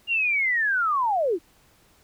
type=linear sweep; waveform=sine; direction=down; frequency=2832 to 298.9 Hz; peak=-20 dBFS; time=0.07-1.39 s; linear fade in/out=50 ms; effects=pink hiss -59 dBFS RMS until 2.03 s